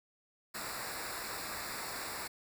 pink noise with comb filter, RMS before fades -41 dBFS, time 0.54-2.28 s, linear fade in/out 10 ms, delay 0.32 ms, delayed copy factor -0.85, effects none

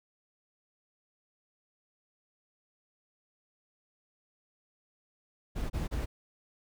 brown noise bursts, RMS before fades -33 dBFS, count 3, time 5.55-6.06 s, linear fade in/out 20 ms, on 150 ms, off 30 ms, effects none

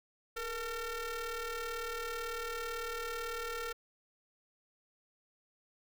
sawtooth ring-modulated tone, 450 Hz, A4, 39 cents sharp, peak -30 dBFS, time 0.36-3.73 s, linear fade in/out 10 ms, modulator 919 Hz, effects none

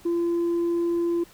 sine tone, 341.8 Hz, F4, 37 cents flat, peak -19 dBFS, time 0.05-1.24 s, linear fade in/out 10 ms, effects tanh soft clip ceiling -20 dBFS + pink hiss -52 dBFS RMS until 1.33 s

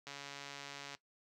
click train, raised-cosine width 0.2 ms, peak -29 dBFS, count 125, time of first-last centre 0.07-0.949 s, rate 141 Hz, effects noise-tail reverb RT60 0.1 s tail -17 dB re dry + high-pass 100 Hz 12 dB/octave

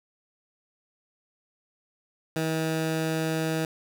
15% pulse tone, 160 Hz, D#3, 49 cents sharp, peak -19 dBFS, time 2.36-3.65 s, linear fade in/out 2 ms, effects none

